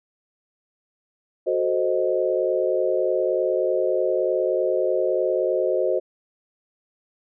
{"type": "chord", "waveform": "sine", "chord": "F# diminished seventh", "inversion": "none", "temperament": "equal", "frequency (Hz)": [370, 440, 523.3, 622.3], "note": ["F#4", "A4", "C5", "Eb5"], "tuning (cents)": [0, 0, 0, 0], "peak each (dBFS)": [-24, -28, -23, -25], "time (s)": [1.46, 6], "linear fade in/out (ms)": 20, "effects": []}